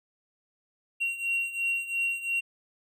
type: beating tone pair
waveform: triangle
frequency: 2747 / 2749.9 Hz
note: F7 / F7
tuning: -29 / -27 cents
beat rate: 2.9 Hz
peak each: -31 / -27 dBFS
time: 1-2.41 s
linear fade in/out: 20 ms
effects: none